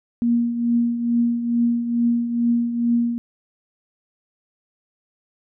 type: tone with tremolo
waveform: sine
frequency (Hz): 236.3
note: A#3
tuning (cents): +24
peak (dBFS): -14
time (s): 0.22-3.18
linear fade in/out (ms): 0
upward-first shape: triangle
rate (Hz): 2.3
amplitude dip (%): 65
effects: none